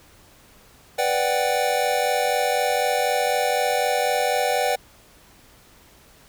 square chord, G major seventh, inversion first, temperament equal, 493.9 / 587.3 / 740 / 784 Hz, B4 / D5 / F#5 / G5, 0 / 0 / 0 / 0 cents, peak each -26 dBFS, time 0.98-4.76 s, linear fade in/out 10 ms, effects pink hiss -52 dBFS RMS until 6.28 s

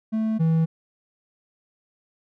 triangle tone pair in turn, 220 / 162.24 Hz, A3 / E3, 0 / -27 cents, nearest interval perfect fourth, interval 527 cents, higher first, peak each -19 / -15 dBFS, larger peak second, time 0.12-0.39 / 0.39-0.66 s, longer neither, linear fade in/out 20 ms, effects none

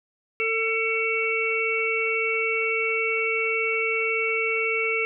harmonic tone, 448.2 Hz, A4, 32 cents sharp, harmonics 1 / 3 / 5 / 6, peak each -27 / -33 / -25 / -28 dBFS, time 0.4-5.05 s, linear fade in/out 0 ms, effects none

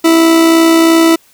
40% pulse tone with amplitude modulation, 328.5 Hz, E4, 6 cents flat, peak -3 dBFS, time 0.04-1.16 s, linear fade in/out 10 ms, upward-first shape sine, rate 62.9 Hz, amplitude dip 30%, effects white hiss -48 dBFS RMS until 1.33 s

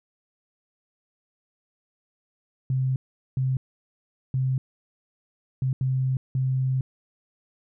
sine tone bursts at uneven times, 130.81 Hz, C3, in tune, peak -21 dBFS, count 6, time 2.7-2.96 / 3.37-3.57 / 4.34-4.58 / 5.62-5.73 / 5.81-6.17 / 6.35-6.81 s, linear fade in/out 2 ms, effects none

